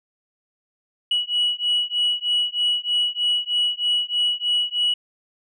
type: beating tone pair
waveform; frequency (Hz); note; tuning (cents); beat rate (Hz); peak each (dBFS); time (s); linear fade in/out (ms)
sine; 2927 / 2930.2; F#7 / F#7; -19 / -17; 3.2; -21; 1.11-4.94; 5
effects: tanh soft clip ceiling -14 dBFS